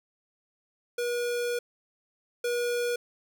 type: tone pair in turn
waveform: square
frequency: 481.6 / 481.6 Hz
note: B4 / B4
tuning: -44 / -44 cents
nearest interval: unison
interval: 0 cents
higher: neither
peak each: -28 / -27 dBFS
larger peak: second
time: 0.98-1.59 / 2.44-2.96 s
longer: first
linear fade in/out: 5 ms
effects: none